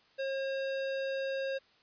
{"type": "tone", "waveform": "square", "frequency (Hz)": 539, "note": "C#5", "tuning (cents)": -49, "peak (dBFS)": -33, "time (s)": [0.18, 1.59], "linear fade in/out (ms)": 20, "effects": ["white hiss -65 dBFS RMS until 1.82 s", "resampled to 11025 Hz"]}